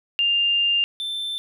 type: tone pair in turn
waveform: sine / triangle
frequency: 2800 / 3548 Hz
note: F7 / A7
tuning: +4 / +14 cents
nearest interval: major third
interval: 410 cents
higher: second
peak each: -17 / -24 dBFS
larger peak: first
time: 0.19-0.84 / 1-1.38 s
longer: first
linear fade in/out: 0 ms
effects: none